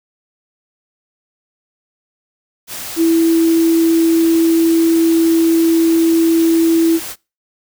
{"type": "tone in noise", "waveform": "sine", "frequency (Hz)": 329.6, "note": "E4", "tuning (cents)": 0, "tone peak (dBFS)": -9, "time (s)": [2.96, 7], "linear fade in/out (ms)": 50, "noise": "white", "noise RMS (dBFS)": -27, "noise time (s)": [2.67, 7.16], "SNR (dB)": 15, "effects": ["noise-tail reverb RT60 0.3 s tail -25 dB re dry"]}